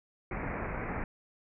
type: low-pass noise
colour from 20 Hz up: pink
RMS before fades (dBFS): -36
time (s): 0.31-1.04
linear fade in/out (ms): 2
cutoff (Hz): 2400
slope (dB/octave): 96
effects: none